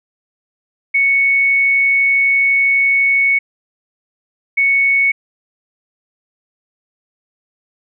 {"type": "tone pair in turn", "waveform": "sine", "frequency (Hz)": [2217, 2217], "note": ["C#7", "C#7"], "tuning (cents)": [0, 0], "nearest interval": "unison", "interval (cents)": 0, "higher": "neither", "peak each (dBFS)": -10, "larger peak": "neither", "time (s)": [[0.94, 3.39], [4.57, 5.12]], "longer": "first", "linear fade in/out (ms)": 10, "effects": []}